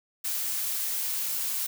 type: noise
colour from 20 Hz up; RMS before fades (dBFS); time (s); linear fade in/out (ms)
blue; -30; 0.24-1.67; 10
effects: none